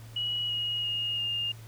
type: tone with pitch steps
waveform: sine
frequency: 2916 / 2884 / 2853 / 2822 Hz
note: F#7 / F#7 / F7 / F7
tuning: -26 / -45 / +36 / +17 cents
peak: -28 dBFS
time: 0.16-1.52 s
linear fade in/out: 5 ms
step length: 340 ms
effects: added 112 Hz sine -44 dBFS peak until 1.67 s + pink hiss -54 dBFS RMS until 1.67 s